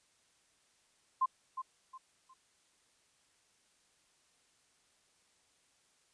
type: tone with echo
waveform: sine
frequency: 1046.5 Hz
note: C6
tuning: in tune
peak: -26 dBFS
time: 1.21-1.26 s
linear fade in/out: 10 ms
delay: 360 ms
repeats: 3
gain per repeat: -10 dB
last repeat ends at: 2.34 s
effects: white hiss -71 dBFS RMS until 6.13 s + resampled to 22050 Hz